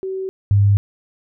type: tone pair in turn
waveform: sine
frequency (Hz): 380.5 / 100.78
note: F#4 / G2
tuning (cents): +48 / +48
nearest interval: octave + major seventh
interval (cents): 2300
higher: first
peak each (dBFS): -22 / -10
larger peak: second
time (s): 0.03-0.29 / 0.51-0.77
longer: neither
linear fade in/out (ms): 0
effects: none